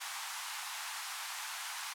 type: high-pass noise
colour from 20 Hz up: pink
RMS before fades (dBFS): -41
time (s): 0-1.94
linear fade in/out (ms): 20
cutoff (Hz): 810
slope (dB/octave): 48
effects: low-pass 12000 Hz 12 dB/octave